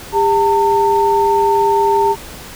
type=tone pair together; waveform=sine; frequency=400.9 / 900 Hz; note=G4 / A5; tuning=+39 / +39 cents; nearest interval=octave + major second; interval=1400 cents; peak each=-14 / -12 dBFS; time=0.12-2.16 s; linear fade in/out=50 ms; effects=pink hiss -33 dBFS RMS until 2.55 s